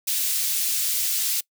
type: high-pass noise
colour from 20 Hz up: white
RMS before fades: -24 dBFS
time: 0.07-1.41 s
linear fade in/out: 10 ms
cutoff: 3300 Hz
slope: 12 dB/octave
effects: noise-tail reverb RT60 0.1 s tail -23 dB re dry